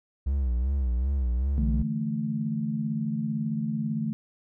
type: tone with vibrato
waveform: triangle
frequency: 64.6 Hz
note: C2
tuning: 21 cents flat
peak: -21 dBFS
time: 0.26-1.83 s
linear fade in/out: 10 ms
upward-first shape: sine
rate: 2.6 Hz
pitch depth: 140 cents each way
type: chord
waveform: sine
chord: D suspended second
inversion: none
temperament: equal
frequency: 146.83 / 164.81 / 220 Hz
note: D3 / E3 / A3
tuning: 0 / 0 / 0 cents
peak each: -32 / -33 / -28 dBFS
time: 1.58-4.13 s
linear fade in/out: 0 ms
effects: none